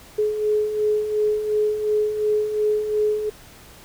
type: beating tone pair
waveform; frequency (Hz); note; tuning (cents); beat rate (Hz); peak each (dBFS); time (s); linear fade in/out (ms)
sine; 421.8 / 424.6; G#4 / G#4; +27 / +38; 2.8; -27 / -19; 0.18-3.3; 10
effects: pink hiss -46 dBFS RMS until 3.84 s